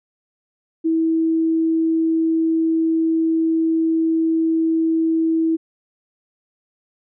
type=tone; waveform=sine; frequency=324.6 Hz; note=E4; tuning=27 cents flat; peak=-15 dBFS; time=0.84-5.57 s; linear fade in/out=20 ms; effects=none